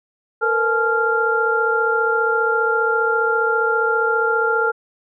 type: tone cluster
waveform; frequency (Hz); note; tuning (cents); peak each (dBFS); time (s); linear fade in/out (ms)
sine; 454.2 / 489.1 / 857 / 1390; A#4 / B4 / A5 / F6; -45 / -17 / -46 / -9; -20 / -27 / -24 / -18; 0.41-4.72; 20
effects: none